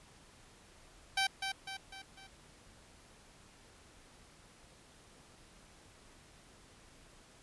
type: tone with echo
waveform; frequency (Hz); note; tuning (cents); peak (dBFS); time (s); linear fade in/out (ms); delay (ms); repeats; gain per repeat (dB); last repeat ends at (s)
10% pulse; 776; G5; -18; -21; 1.17-1.27; 5; 250; 4; -6; 2.27
effects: pink hiss -60 dBFS RMS until 7.42 s + resampled to 24000 Hz